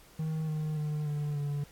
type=tone with pitch steps; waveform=triangle; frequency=157.7 / 154.28 / 150.93 / 147.65 / 144.44 Hz; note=D#3 / D#3 / D3 / D3 / D3; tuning=+24 / -14 / +48 / +10 / -28 cents; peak=-28 dBFS; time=0.19-1.64 s; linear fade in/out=5 ms; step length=290 ms; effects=pink hiss -57 dBFS RMS until 1.71 s + AAC 64 kbps